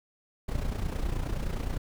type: noise with amplitude modulation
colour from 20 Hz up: brown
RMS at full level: -28 dBFS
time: 0.48-1.78 s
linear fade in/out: 10 ms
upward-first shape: sine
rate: 29.6 Hz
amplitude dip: 65%
effects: none